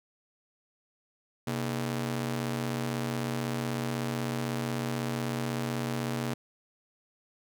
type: ring-modulated tone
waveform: sawtooth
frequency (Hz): 181.9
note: F#3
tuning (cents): -29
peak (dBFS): -23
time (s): 1.47-6.34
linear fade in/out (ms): 5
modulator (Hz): 52.9
effects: none